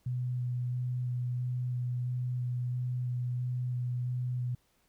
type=tone with vibrato; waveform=sine; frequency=124.1 Hz; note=B2; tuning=9 cents sharp; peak=-30 dBFS; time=0.06-4.55 s; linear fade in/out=5 ms; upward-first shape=square; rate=1.5 Hz; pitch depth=9 cents each way; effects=pink hiss -71 dBFS RMS until 4.88 s